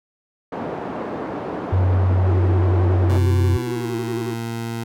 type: band-pass noise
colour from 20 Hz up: pink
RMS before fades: -28 dBFS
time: 0.52-3.18 s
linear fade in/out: 5 ms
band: 230 to 860 Hz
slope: 12 dB/octave
type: tone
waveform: sine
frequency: 92.5 Hz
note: F#2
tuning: in tune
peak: -14 dBFS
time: 1.72-3.57 s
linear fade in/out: 10 ms
type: tone with vibrato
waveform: triangle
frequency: 352.9 Hz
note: F4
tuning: 18 cents sharp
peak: -23 dBFS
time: 2.26-4.34 s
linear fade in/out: 5 ms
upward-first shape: square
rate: 11 Hz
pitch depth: 89 cents each way
type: tone with pitch glide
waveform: 20% pulse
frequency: 127.6 to 115.67 Hz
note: C3 to A#2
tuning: -43 to -13 cents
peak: -20 dBFS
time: 3.09-4.84 s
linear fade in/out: 10 ms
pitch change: -170 cents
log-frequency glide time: 3.49-3.95 s
effects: none

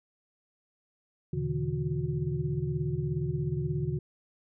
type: tone cluster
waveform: sine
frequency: 78.8 / 121.2 / 143.5 / 160.3 / 363.9 Hz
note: D#2 / B2 / D3 / E3 / F#4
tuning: +23 / -32 / -40 / -48 / -29 cents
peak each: -39 / -36 / -31 / -34 / -37 dBFS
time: 1.33-3.99 s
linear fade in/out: 5 ms
effects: none

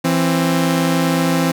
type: tone pair together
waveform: sawtooth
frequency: 166.9 / 264.2 Hz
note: E3 / C4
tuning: +22 / +17 cents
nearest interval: minor sixth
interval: 795 cents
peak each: -13 dBFS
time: 0.04-1.52 s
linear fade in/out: 10 ms
effects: none

